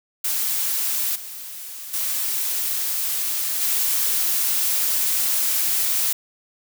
blue noise with level steps, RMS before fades -23 / -35 / -24 / -21 dBFS, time 0.24-6.13 s, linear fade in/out 5 ms, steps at 1.15 / 1.93 / 3.61 s, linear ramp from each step 10 ms, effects none

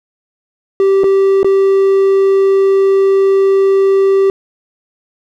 triangle tone with dropouts, 389.5 Hz, G4, 11 cents flat, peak -5 dBFS, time 0.8-4.3 s, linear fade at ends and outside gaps 1 ms, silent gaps 1.035-1.041 / 1.431-1.445 s, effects none

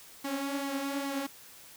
sawtooth tone with flanger, 277.3 Hz, C#4, 1 cent sharp, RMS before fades -34 dBFS, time 0.24-1.27 s, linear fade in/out 10 ms, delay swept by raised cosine 0.94 to 6.44 ms, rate 2.4 Hz, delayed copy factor +0.5, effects white hiss -52 dBFS RMS until 1.76 s

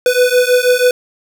square beating tone pair, 493.9 / 500.1 Hz, B4 / B4, 0 / +22 cents, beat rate 6.2 Hz, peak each -13 dBFS, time 0.06-0.91 s, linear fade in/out 2 ms, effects none

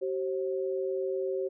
sine tone pair together, 382 / 534 Hz, G4 / C5, -45 / +35 cents, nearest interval tritone, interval 580 cents, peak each -30 / -33 dBFS, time 0.01-1.49 s, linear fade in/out 20 ms, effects none

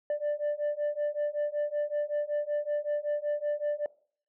sine beating tone pair, 587.3 / 592.6 Hz, D5 / D5, 0 / +15 cents, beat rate 5.3 Hz, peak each -29 dBFS, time 0.1-3.86 s, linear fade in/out 2 ms, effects noise-tail reverb RT60 0.5 s tail -22 dB re dry + tanh soft clip ceiling -25 dBFS

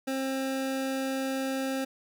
25% pulse tone, 266.5 Hz, C4, 32 cents sharp, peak -25 dBFS, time 0.07-1.85 s, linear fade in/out 10 ms, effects none

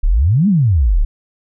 sine exponential two-way sweep, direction up then down, 30.87 to 217.1 to 30.87 Hz, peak -9 dBFS, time 0.03-1.05 s, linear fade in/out 10 ms, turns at 0.48 s, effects none

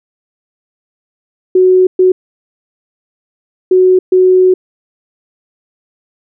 sine tone bursts at uneven times, 370 Hz, F#4, in tune, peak -4 dBFS, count 4, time 1.55-1.87 / 1.99-2.12 / 3.71-3.99 / 4.12-4.54 s, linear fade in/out 5 ms, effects none

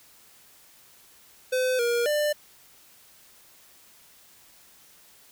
square tone with pitch steps, 510 / 474.6 / 595 Hz, C5 / A#4 / D5, -44 / +31 / +22 cents, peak -23 dBFS, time 1.52-2.33 s, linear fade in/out 10 ms, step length 270 ms, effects white hiss -55 dBFS RMS until 5.31 s

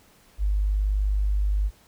sine tone, 50.5 Hz, G#1, 48 cents flat, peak -20 dBFS, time 0.38-1.71 s, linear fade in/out 50 ms, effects pink hiss -57 dBFS RMS until 1.87 s

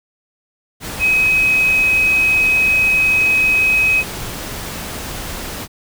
sine tone in noise, 2536 Hz, D#7, 32 cents sharp, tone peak -11 dBFS, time 0.99-4.04 s, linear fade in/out 50 ms, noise pink, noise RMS -27 dBFS, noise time 0.8-5.68 s, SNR +13 dB, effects none

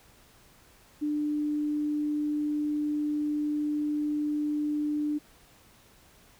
sine tone, 297.8 Hz, D4, 24 cents sharp, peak -26 dBFS, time 1.01-5.19 s, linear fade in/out 20 ms, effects pink hiss -58 dBFS RMS until 6.39 s

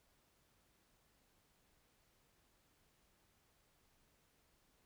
silence, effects pink hiss -75 dBFS RMS until 4.85 s

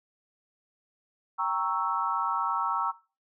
sine chord, G diminished seventh, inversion none, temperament equal, 784 / 932.3 / 1108.7 / 1318.5 Hz, G5 / Bb5 / Db6 / Fb6, 0 / 0 / 0 / 0 cents, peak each -36 / -30 / -31 / -30 dBFS, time 1.38-2.92 s, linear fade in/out 20 ms, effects noise-tail reverb RT60 0.3 s tail -17 dB re dry

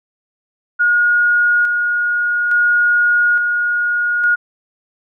sine tone with tremolo, 1438 Hz, F#6, 50 cents flat, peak -10 dBFS, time 0.79-4.36 s, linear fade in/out 20 ms, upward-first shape square, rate 0.58 Hz, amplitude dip 35%, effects none

